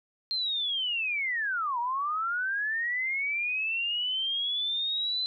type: linear two-way sweep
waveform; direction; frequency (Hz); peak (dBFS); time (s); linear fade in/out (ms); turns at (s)
sine; down then up; 4199 to 930 to 4066; -27; 0.31-5.26; 0; 1.79
effects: none

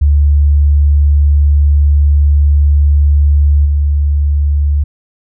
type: tone with level steps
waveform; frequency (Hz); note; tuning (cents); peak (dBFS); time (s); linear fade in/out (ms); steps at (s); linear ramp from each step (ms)
sine; 72.5; D2; -22; -5 / -8; 0.01-4.84; 10; 3.65; 10
effects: none

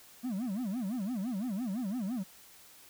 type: tone with vibrato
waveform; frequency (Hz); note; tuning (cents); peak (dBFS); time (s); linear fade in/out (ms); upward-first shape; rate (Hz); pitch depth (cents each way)
triangle; 220; A3; 0; -30; 0.23-2.24; 20; sine; 5.9; 290
effects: white hiss -56 dBFS RMS until 2.89 s

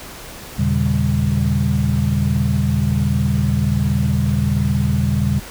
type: tone cluster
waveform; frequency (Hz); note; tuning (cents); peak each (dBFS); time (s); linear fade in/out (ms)
sine; 83.9 / 122.7 / 144 / 199.4; E2 / B2 / D3 / G3; +31 / -11 / -34 / +30; -20; 0.58-5.4; 10
effects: pink hiss -35 dBFS RMS until 5.5 s

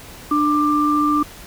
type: tone pair together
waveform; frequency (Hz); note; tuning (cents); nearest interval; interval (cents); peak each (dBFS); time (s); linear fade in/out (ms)
sine; 297.5 / 1185; D4 / D6; +22 / +15; 2 octaves; 2393; -17; 0.31-1.23; 5
effects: pink hiss -39 dBFS RMS until 1.46 s

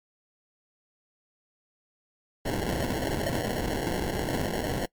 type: noise with sample-and-hold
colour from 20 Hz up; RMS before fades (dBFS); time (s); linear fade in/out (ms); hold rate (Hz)
white; -29; 2.45-4.86; 10; 1225
effects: noise-tail reverb RT60 0.1 s tail -23 dB re dry + MP3 96 kbps

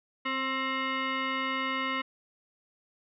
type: tone with frequency modulation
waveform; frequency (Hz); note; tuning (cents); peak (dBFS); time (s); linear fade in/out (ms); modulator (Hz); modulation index
sine; 532; C5; +29; -28; 0.25-2.02; 10; 795; 2.9
effects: none

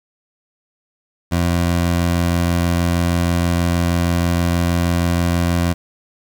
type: tone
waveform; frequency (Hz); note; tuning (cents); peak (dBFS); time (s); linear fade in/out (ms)
20% pulse; 86.3; F2; -20; -10; 1.31-5.74; 20
effects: 8-bit

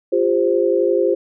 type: chord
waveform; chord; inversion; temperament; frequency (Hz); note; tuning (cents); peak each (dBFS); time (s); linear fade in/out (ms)
sine; F suspended second; none; equal with one note detuned; 349.2 / 400.7 / 523.3; F4 / G4 / C5; 0 / +38 / 0; -18; 0.12-1.15; 10
effects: none

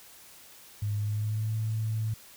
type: tone with pitch glide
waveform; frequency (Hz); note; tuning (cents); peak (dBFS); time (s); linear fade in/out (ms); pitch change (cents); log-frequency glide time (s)
sine; 103.83 to 110; G#2 to A2; 0 to 0; -27; 0.82-2.14; 5; +100; 0.99-1.52
effects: white hiss -52 dBFS RMS until 2.36 s

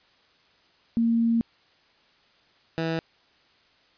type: tone pair in turn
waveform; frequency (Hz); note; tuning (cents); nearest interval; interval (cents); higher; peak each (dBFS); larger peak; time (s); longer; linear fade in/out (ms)
sine / 15% pulse; 230.6 / 163.18; A#3 / E3; -19 / -17; tritone; 598; first; -19; neither; 0.97-1.41 / 2.78-2.99; first; 0
effects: white hiss -61 dBFS RMS until 3.97 s + resampled to 11025 Hz

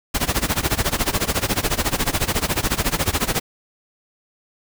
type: noise with tremolo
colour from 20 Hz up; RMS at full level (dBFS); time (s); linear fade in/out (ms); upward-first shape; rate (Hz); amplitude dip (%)
pink; -18; 0.14-3.4; 10; sine; 14; 90
effects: none

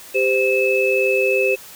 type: tone cluster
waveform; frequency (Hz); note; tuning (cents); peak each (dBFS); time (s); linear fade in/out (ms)
sine; 394.2 / 517 / 2604; G4 / C5 / E7; +10 / -21 / -22; -19; 0.14-1.56; 20
effects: white hiss -40 dBFS RMS until 1.75 s

